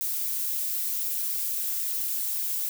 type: noise with flanger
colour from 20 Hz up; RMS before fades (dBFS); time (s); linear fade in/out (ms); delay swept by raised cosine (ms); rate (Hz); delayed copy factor
violet; -29; 0.01-2.69; 0; 0.64 to 5.04; 3.8; -0.55
effects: none